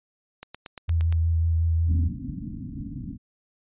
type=click train; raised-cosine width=0.2 ms; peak=-20 dBFS; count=7; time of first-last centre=0.43-1.125 s; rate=8.63 Hz
type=tone with vibrato; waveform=sine; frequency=82.41 Hz; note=E2; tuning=in tune; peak=-19 dBFS; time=0.88-2.09 s; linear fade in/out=20 ms; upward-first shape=sine; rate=5.5 Hz; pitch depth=19 cents each way
type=low-pass noise; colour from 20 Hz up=white; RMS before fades=-34 dBFS; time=1.86-3.18 s; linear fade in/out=50 ms; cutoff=290 Hz; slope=96 dB/octave
effects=resampled to 8000 Hz